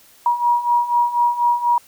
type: beating tone pair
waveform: sine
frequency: 955 / 959.1 Hz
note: A#5 / A#5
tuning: +42 / +49 cents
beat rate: 4.1 Hz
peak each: -20 / -16 dBFS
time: 0.26-1.78 s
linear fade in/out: 2 ms
effects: white hiss -50 dBFS RMS until 1.87 s